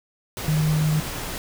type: tone in noise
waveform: sine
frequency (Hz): 154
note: D#3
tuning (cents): -17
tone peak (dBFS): -18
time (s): 0.48-1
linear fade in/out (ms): 0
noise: pink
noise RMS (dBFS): -31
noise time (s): 0.37-1.38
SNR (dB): +10
effects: none